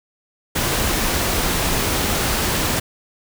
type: noise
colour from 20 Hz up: pink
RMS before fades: -20 dBFS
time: 0.55-2.8 s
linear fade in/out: 10 ms
effects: none